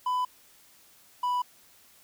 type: tone pair in turn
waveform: triangle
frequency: 1000 / 987.4 Hz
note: B5 / B5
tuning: +21 / -1 cents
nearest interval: unison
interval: 22 cents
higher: first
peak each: -23 dBFS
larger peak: neither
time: 0.06-0.25 / 1.23-1.42 s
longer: neither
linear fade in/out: 5 ms
effects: white hiss -58 dBFS RMS until 2.03 s